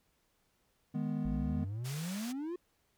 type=chord; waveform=triangle; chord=G# minor; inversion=second; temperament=equal; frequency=155.56 / 207.7 / 246.9 Hz; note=D#3 / G#3 / B3; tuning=0 / 0 / 0 cents; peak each=-35 dBFS; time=0.94-1.65 s; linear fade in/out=10 ms
type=exponential sweep; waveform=triangle; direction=up; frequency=51.3 to 366.1 Hz; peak=-34 dBFS; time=1.25-2.56 s; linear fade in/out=5 ms
type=band-pass noise; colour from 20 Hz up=white; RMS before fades=-47 dBFS; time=1.84-2.33 s; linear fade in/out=20 ms; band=460 to 8500 Hz; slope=12 dB/octave
effects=pink hiss -75 dBFS RMS until 2.97 s